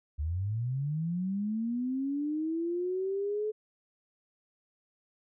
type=linear sweep; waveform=sine; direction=up; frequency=70.4 to 432.7 Hz; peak=-29 dBFS; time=0.18-3.52 s; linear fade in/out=20 ms; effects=none